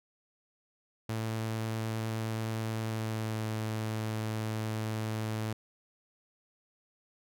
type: tone with pitch glide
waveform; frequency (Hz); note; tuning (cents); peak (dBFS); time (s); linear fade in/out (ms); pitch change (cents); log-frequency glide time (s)
sawtooth; 111.3 to 109.58; A2 to A2; +20 to -7; -28; 1.09-5.53; 5; -27; 2.74-3.49
effects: none